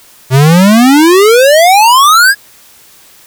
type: exponential sweep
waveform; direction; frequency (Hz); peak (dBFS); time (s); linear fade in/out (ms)
square; up; 126.2 to 1692; -3; 0.3-2.35; 50
effects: white hiss -40 dBFS RMS until 3.26 s